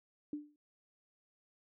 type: tone with exponential decay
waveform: sine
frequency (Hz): 296.1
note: D4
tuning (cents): +14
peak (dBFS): -34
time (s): 0.33-0.56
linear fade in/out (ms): 2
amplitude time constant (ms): 50
effects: none